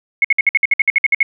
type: tone bursts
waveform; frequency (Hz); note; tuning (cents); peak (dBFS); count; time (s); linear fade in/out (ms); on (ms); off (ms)
sine; 2180; C#7; -29; -8; 13; 0.22-1.229; 2; 25; 57
effects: none